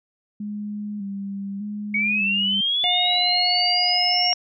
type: tone with vibrato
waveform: sine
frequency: 203 Hz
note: G#3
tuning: 39 cents flat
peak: -27 dBFS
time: 0.4-2.61 s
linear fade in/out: 5 ms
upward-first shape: square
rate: 0.83 Hz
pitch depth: 43 cents each way
type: linear sweep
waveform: sine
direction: up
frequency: 2217 to 5588 Hz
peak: -19 dBFS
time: 1.94-4.34 s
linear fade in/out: 5 ms
type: harmonic tone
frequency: 718 Hz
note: F5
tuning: 48 cents sharp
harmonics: 1 / 3 / 4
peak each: -24 / -28 / -25 dBFS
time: 2.84-4.33 s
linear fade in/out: 0 ms
effects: none